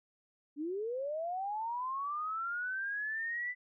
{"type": "linear sweep", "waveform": "sine", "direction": "up", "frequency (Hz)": [278.2, 2000], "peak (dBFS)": -34, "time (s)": [0.56, 3.55], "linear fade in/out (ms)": 50, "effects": []}